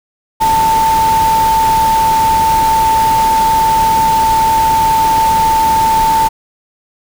sine tone in noise, 890 Hz, A5, 20 cents sharp, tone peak -8 dBFS, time 0.4-6.29 s, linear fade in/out 20 ms, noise pink, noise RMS -21 dBFS, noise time 0.4-6.29 s, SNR +10 dB, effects none

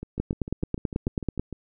two click trains, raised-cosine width 3 ms, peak -21 / -12 dBFS, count 11 / 12, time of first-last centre 0.03-1.527 / 0.2-1.396 s, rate 6.68 / 9.2 Hz, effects none

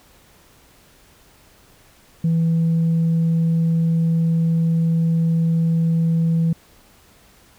sine tone, 164.81 Hz, E3, in tune, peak -13 dBFS, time 2.24-6.53 s, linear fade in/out 5 ms, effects tanh soft clip ceiling -13 dBFS + pink hiss -52 dBFS RMS until 7.58 s

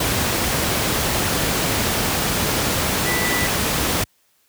sine tone in noise, 1975.5 Hz, B6, in tune, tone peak -23 dBFS, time 3.06-3.47 s, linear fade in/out 5 ms, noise pink, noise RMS -20 dBFS, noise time 0-4.04 s, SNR -6 dB, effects white hiss -62 dBFS RMS until 4.48 s + high-pass 60 Hz 12 dB/octave

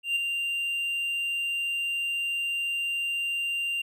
triangle tone with ADSR envelope, 2783 Hz, F7, 7 cents flat, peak -20 dBFS, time 0.03-3.82 s, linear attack 130 ms, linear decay 8 ms, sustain -5 dB, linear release 8 ms, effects none

